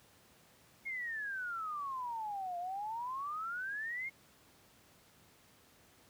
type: exponential two-way sweep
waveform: sine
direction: down then up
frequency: 2174 to 690 to 2174 Hz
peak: -37 dBFS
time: 0.85-4.1 s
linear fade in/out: 20 ms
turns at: 2.58 s
effects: pink hiss -64 dBFS RMS until 6.09 s + high-pass 80 Hz 12 dB/octave